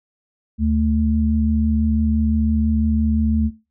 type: tone pair together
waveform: sine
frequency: 75.31 / 220 Hz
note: D2 / A3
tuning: +44 / 0 cents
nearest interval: octave + perfect fifth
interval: 1856 cents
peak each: -18 dBFS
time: 0.58-3.51 s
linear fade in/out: 50 ms
effects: noise-tail reverb RT60 0.3 s tail -20 dB re dry